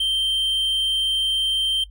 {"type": "tone", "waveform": "triangle", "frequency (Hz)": 3137, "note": "G7", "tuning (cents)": 1, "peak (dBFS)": -17, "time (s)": [0, 1.84], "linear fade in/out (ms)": 5, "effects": ["noise-tail reverb RT60 0.1 s tail -19 dB re dry", "added 50 Hz sine -40 dBFS peak until 1.9 s"]}